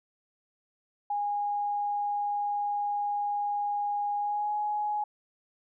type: tone with pitch glide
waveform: sine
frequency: 821 to 836.8 Hz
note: G#5 to G#5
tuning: -20 to +13 cents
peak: -27 dBFS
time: 1.1-5.04 s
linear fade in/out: 5 ms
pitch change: +33 cents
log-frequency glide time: 4.18-4.53 s
effects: none